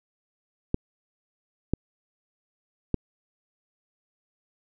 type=clicks; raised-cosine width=3 ms; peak=-10 dBFS; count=3; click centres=0.744 / 1.736 / 2.943 s; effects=none